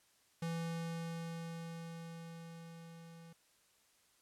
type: tone with level ramp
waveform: square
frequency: 166.3 Hz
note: E3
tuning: 16 cents sharp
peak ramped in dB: -37 to -54 dBFS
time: 0.42-3.33 s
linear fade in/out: 5 ms
effects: white hiss -71 dBFS RMS until 4.21 s + low-pass 11000 Hz 12 dB/octave